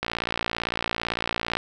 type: click train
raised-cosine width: 0.3 ms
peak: -9 dBFS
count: 90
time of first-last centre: 0.03-1.57 s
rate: 57.8 Hz
effects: none